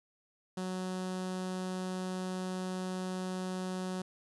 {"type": "tone with notch filter", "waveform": "sawtooth", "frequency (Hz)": 185, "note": "F#3", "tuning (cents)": 0, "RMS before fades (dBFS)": -37, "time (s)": [0.57, 4.02], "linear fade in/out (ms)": 5, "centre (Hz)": 2200, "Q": 2, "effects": ["resampled to 24000 Hz", "12-bit"]}